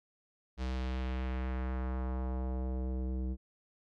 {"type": "tone with low-pass filter sweep", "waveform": "square", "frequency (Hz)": 64, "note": "C2", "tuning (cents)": -38, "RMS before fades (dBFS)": -35, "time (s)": [0.57, 3.37], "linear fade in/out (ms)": 50, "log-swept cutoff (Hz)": [5100, 310], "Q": 1.2, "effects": []}